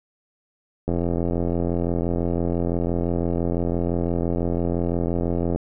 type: click train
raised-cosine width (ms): 2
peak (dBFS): -11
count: 403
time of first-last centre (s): 0.88-5.56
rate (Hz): 85.9
effects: none